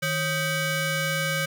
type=ring-modulated tone; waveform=20% pulse; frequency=703 Hz; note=F5; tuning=11 cents sharp; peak=-16 dBFS; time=0.02-1.46 s; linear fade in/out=10 ms; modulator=859 Hz; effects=none